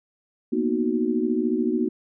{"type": "chord", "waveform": "sine", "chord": "B major seventh", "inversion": "third", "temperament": "equal", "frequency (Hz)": [233.1, 246.9, 311.1, 370], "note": ["A#3", "B3", "D#4", "F#4"], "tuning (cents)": [0, 0, 0, 0], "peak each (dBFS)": -26, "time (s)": [0.52, 1.89], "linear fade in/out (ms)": 10, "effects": []}